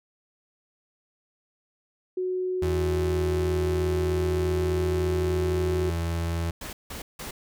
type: tone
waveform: sine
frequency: 368.3 Hz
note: F#4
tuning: 8 cents flat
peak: -25 dBFS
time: 2.17-5.9 s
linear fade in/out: 5 ms
type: tone with pitch glide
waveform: 35% pulse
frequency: 82.7 to 83.85 Hz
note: E2 to E2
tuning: +6 to +30 cents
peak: -24 dBFS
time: 2.62-6.51 s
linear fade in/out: 5 ms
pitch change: +24 cents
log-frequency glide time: 3.12-5.57 s
type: noise bursts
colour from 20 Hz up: pink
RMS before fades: -37 dBFS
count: 3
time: 6.61-7.31 s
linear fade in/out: 5 ms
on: 120 ms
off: 170 ms
effects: none